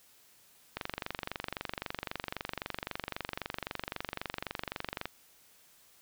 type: click train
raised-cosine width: 0.3 ms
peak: -18 dBFS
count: 103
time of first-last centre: 0.77-5.056 s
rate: 23.8 Hz
effects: white hiss -62 dBFS RMS until 6.01 s